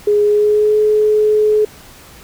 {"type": "tone with pitch glide", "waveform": "sine", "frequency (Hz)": [415.3, 426], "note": ["G#4", "G#4"], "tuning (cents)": [0, 44], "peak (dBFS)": -9, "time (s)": [0.07, 1.65], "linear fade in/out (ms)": 5, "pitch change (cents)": 44, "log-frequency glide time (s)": [0.23, 0.78], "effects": ["pink hiss -40 dBFS RMS until 2.23 s"]}